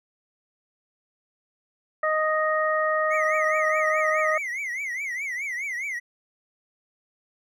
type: harmonic tone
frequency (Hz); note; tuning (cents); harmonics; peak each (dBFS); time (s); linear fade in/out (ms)
622.3; D#5; 0; 1 / 2 / 3; -24 / -25 / -27; 2.03-4.38; 5
type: tone with vibrato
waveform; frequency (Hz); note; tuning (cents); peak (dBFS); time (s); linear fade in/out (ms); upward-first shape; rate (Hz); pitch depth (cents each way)
triangle; 2093; C7; 0; -26; 3.1-6; 20; triangle; 4.8; 200
effects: none